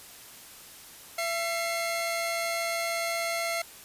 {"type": "tone pair together", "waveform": "sawtooth", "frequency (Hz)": [674.1, 2139], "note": ["E5", "C7"], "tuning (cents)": [39, 38], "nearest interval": "octave + minor sixth", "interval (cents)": 1999, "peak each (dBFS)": [-26, -29], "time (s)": [1.18, 3.62], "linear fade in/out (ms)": 5, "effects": ["white hiss -48 dBFS RMS until 3.84 s", "resampled to 32000 Hz"]}